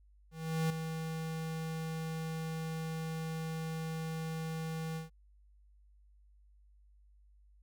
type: tone with ADSR envelope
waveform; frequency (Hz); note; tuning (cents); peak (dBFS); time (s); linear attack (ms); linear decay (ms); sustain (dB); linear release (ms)
square; 160.9; E3; -42; -29; 0.31-5.1; 390; 4; -8; 140
effects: added 50 Hz sine -60 dBFS peak until 7.62 s